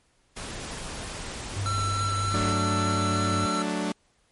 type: noise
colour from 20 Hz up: pink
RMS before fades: -36 dBFS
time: 0.36-2.54 s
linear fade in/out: 10 ms
type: tone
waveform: sine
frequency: 99 Hz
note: G2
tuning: 18 cents sharp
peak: -27 dBFS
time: 1.56-3.46 s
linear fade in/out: 5 ms
type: tone with vibrato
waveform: square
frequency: 1342 Hz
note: E6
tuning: 31 cents sharp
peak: -28 dBFS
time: 1.66-3.62 s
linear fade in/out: 0 ms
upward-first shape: sine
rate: 3.4 Hz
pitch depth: 8 cents each way
type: chord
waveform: sawtooth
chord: D major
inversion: first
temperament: equal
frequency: 185 / 220 / 293.7 Hz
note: F#3 / A3 / D4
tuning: 0 / 0 / 0 cents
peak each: -27 / -28 / -26 dBFS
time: 2.34-3.92 s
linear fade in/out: 2 ms
effects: pink hiss -66 dBFS RMS until 4.31 s + MP3 48 kbps